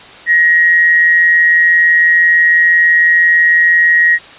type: tone with amplitude modulation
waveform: sine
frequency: 1892 Hz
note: A#6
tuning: 25 cents sharp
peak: -4 dBFS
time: 0.26-4.19 s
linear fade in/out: 50 ms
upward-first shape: sine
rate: 166 Hz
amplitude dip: 40%
effects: white hiss -35 dBFS RMS until 4.38 s + resampled to 8000 Hz